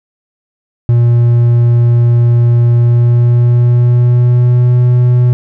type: tone with pitch glide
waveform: triangle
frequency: 119.1 to 123.16 Hz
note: A#2 to B2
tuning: +38 to -4 cents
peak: -3 dBFS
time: 0.89-5.33 s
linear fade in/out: 0 ms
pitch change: +58 cents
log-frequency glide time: 2.76-4.76 s
effects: none